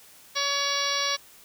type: harmonic tone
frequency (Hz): 564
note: C#5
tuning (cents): +30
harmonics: 1 / 2 / 3 / 4 / 5 / 6 / 7 / 8 / 9 / 10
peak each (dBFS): -35 / -31 / -34 / -33 / -37 / -33 / -32 / -33 / -37 / -32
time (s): 0.35-1.17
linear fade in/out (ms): 20
effects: white hiss -52 dBFS RMS until 1.44 s